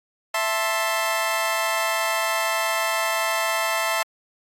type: chord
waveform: 20% pulse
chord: A minor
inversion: second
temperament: just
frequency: 660 / 880 / 1056 Hz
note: E5 / A5 / C6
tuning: +2 / 0 / +16 cents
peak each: -20 / -22 / -22 dBFS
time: 0.34-4.03 s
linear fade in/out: 5 ms
effects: AAC 48 kbps